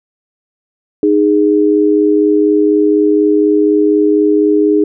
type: tone pair together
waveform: sine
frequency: 308.6 / 412.7 Hz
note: D#4 / G#4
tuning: -14 / -11 cents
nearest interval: perfect fourth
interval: 503 cents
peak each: -10 dBFS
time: 1.03-4.84 s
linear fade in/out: 2 ms
effects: none